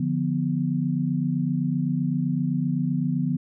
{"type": "chord", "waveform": "sine", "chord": "B diminished", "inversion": "first", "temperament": "equal", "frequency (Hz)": [146.83, 174.61, 246.9], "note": ["D3", "F3", "B3"], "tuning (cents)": [0, 0, 0], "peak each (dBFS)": -26, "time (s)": [0, 3.37], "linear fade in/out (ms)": 5, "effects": []}